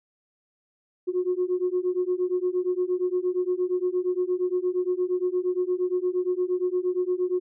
sine beating tone pair, 358.4 / 367 Hz, F4 / F#4, +45 / -14 cents, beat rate 8.6 Hz, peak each -25 / -25 dBFS, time 1.07-7.4 s, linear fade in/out 20 ms, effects tanh soft clip ceiling -16 dBFS

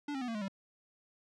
square tone with pitch steps, 290.9 / 268.3 / 247.5 / 228.2 / 210.5 / 194.15 Hz, D4 / C4 / B3 / A#3 / G#3 / G3, -16 / +44 / +4 / -37 / +24 / -16 cents, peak -36 dBFS, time 0.08-0.482 s, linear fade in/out 5 ms, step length 67 ms, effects low-pass 5000 Hz 12 dB/octave

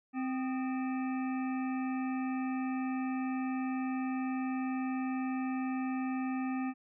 harmonic tone with a mistuned harmonic, 260.3 Hz, C4, 9 cents flat, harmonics 1 / 3 / 5 / 7 / 9 / 10, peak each -32 / -42 / -46 / -49 / -51 / -52 dBFS, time 0.13-6.74 s, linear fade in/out 50 ms, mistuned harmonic 5, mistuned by -95 cents, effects none

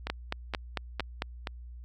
two click trains, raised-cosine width 0.3 ms, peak -14 / -17 dBFS, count 6 / 4, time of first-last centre 0.1-1.221 / 0.07-1.472 s, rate 4.46 / 2.14 Hz, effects added 60 Hz sine -42 dBFS peak until 1.84 s

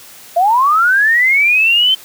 sine linear sweep, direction up, 659.3 to 3119 Hz, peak -8 dBFS, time 0.36-1.95 s, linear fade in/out 10 ms, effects white hiss -38 dBFS RMS until 2.04 s + high-pass 100 Hz 12 dB/octave

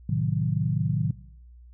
sine chord, A diminished seventh, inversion none, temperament equal, 110 / 130.81 / 155.56 / 185 Hz, A2 / C3 / Eb3 / Gb3, 0 / 0 / 0 / 0 cents, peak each -27 / -28 / -26 / -31 dBFS, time 0.09-1.11 s, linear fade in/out 5 ms, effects noise-tail reverb RT60 0.8 s tail -20 dB re dry + added 60 Hz sine -46 dBFS peak until 1.73 s

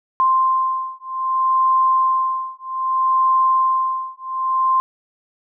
sine beating tone pair, 1046.5 / 1047.13 Hz, C6 / C6, 0 / +1 cents, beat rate 0.63 Hz, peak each -18 dBFS, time 0.2-4.8 s, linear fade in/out 0 ms, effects none

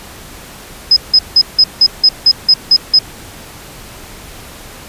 sine tone bursts, 5070 Hz, D#8, 32 cents sharp, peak -3 dBFS, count 10, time 0.91-2.99 s, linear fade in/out 5 ms, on 55 ms, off 170 ms, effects pink hiss -33 dBFS RMS until 4.88 s + resampled to 32000 Hz

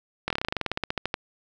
slowing click train, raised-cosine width 0.3 ms, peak -10 dBFS, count 19, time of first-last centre 0.28-1.141 s, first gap 23 ms, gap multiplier 1.08, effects none

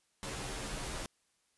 pink noise with comb filter, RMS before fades -40 dBFS, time 0.23-1.06 s, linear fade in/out 0 ms, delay 12 ms, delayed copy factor -1, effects white hiss -75 dBFS RMS until 1.57 s + resampled to 24000 Hz

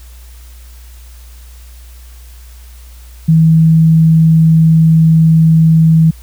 sine tone, 161 Hz, E3, 41 cents flat, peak -4 dBFS, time 3.28-6.11 s, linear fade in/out 10 ms, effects added 60 Hz sine -32 dBFS peak until 6.22 s + white hiss -44 dBFS RMS until 6.22 s

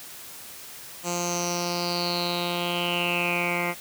10% pulse tone with low-pass filter sweep, 174.61 Hz, F3, in tune, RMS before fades -27 dBFS, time 1.03-3.75 s, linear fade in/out 50 ms, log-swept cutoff 7200 to 2000 Hz, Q 8, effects white hiss -42 dBFS RMS until 3.8 s + high-pass 60 Hz 12 dB/octave

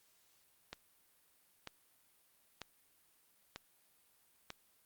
click train, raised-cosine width 0.2 ms, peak -26 dBFS, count 5, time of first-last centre 0.73-4.504 s, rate 1.06 Hz, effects white hiss -71 dBFS RMS until 4.85 s + Opus 48 kbps

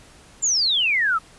sine exponential sweep, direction down, 7410 to 1244.5 Hz, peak -17 dBFS, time 0.42-1.19 s, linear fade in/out 20 ms, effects pink hiss -49 dBFS RMS until 1.38 s + resampled to 24000 Hz

